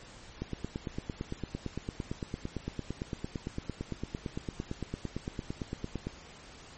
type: click train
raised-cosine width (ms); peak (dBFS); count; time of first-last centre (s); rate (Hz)
3; -21; 51; 0.42-6.07; 8.85
effects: pink hiss -51 dBFS RMS until 6.77 s + MP3 32 kbps